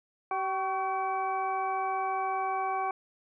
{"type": "harmonic tone with a mistuned harmonic", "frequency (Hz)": 383.2, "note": "G4", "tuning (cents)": -39, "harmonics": [1, 2, 3, 4, 6], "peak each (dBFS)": [-38, -30, -33, -44, -42], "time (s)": [0.31, 2.91], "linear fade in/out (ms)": 2, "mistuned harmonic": 3, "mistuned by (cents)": -43, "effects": []}